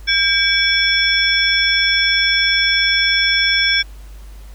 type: tone cluster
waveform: sine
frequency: 1597 / 2290 / 3417 / 5400 Hz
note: G6 / D7 / G#7 / E8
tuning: +32 / -44 / +49 / +41 cents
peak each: -18 dBFS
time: 0.07-3.83 s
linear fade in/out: 20 ms
effects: added 50 Hz sine -33 dBFS peak until 4.54 s + pink hiss -48 dBFS RMS until 4.54 s